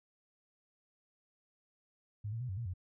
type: tone with pitch steps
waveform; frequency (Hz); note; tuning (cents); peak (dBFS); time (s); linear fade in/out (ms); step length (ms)
sine; 104.3 / 114.2 / 125.6 / 94.5 / 117.8 / 90.8; G#2 / A#2 / B2 / F#2 / A#2 / F#2; +8 / -35 / +30 / +37 / +19 / -32; -36; 2.24-2.738; 10; 83
effects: none